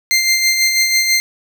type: tone with tremolo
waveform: 20% pulse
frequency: 2093 Hz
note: C7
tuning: in tune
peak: -5 dBFS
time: 0.11-1.2 s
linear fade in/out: 0 ms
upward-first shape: sine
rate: 6.1 Hz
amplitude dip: 45%
effects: none